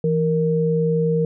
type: tone pair together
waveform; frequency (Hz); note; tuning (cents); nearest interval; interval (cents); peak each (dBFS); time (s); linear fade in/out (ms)
sine; 164.5 / 465.3; E3 / A#4; -3 / -3; octave + tritone; 1800; -19; 0.04-1.25; 2
effects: none